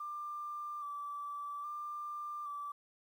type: tone with vibrato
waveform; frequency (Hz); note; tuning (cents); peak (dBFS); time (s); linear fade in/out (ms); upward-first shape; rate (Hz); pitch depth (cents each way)
sine; 1174.7; D6; 0; -39; 0-2.72; 5; square; 0.61; 22
effects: 11-bit